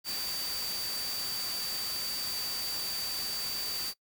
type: tone in noise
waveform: sine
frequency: 4625 Hz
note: D8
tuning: 27 cents flat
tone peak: -34 dBFS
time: 0.04-3.94 s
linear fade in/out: 50 ms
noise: white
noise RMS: -38 dBFS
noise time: 0.04-3.94 s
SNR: +1 dB
effects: noise-tail reverb RT60 0.1 s tail -21 dB re dry